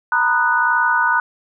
sine chord, B major seventh, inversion third, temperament just, 926 / 987.8 / 1234.7 / 1481.6 Hz, A#5 / B5 / D#6 / F#6, -12 / 0 / -14 / +2 cents, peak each -20 / -21 / -22 / -16 dBFS, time 0.12-1.2 s, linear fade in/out 2 ms, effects none

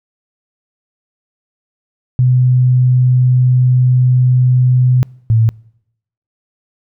sine tone pair in turn, 126.3 / 112.71 Hz, B2 / A2, +39 / +42 cents, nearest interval major second, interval 197 cents, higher first, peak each -7 dBFS, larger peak neither, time 2.19-5.03 / 5.3-5.49 s, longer first, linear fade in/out 0 ms, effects noise-tail reverb RT60 0.8 s tail -26 dB re dry

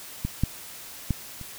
clicks, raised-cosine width 5 ms, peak -14 / -9 / -11 / -27 dBFS, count 4, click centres 0.25 / 0.436 / 1.107 / 1.413 s, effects white hiss -42 dBFS RMS until 1.58 s

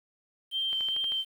sine tone with vibrato, 3136 Hz, G7, in tune, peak -27 dBFS, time 0.51-1.25 s, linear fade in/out 50 ms, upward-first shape sine, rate 2.4 Hz, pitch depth 12 cents each way
click train, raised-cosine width 0.3 ms, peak -27 dBFS, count 6, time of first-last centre 0.73-1.121 s, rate 12.8 Hz
effects 9-bit

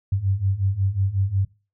sine beating tone pair, 94.2 / 99.7 Hz, F#2 / G2, +32 / +30 cents, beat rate 5.5 Hz, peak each -24 / -21 dBFS, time 0.12-1.45 s, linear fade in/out 5 ms, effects noise-tail reverb RT60 0.3 s tail -20 dB re dry

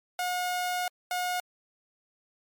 sawtooth tone bursts at uneven times, 721 Hz, F#5, 45 cents flat, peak -24 dBFS, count 2, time 0.19-0.88 / 1.11-1.4 s, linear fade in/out 2 ms, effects MP3 96 kbps

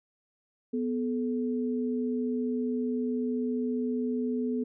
sine tone pair together, 246.9 / 432.3 Hz, B3 / A4, 0 / -31 cents, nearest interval minor seventh, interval 969 cents, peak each -28 / -33 dBFS, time 0.73-4.64 s, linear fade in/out 10 ms, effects none

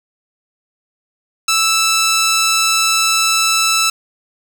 10% pulse tone, 1320 Hz, E6, 2 cents sharp, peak -4 dBFS, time 1.48-3.9 s, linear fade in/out 5 ms, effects none

